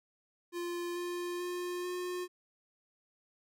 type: tone with pitch steps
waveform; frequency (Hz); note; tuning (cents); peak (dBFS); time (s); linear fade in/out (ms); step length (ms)
square; 348.2 / 351.8 / 355.5 / 359.2; F4 / F4 / F4 / F4; -5 / +13 / +31 / +49; -36; 0.52-2.28; 50; 440
effects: none